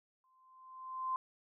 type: tone with exponential growth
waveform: sine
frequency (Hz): 1039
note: C6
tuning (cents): -12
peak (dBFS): -31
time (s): 0.24-1.16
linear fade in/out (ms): 1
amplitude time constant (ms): 200
effects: none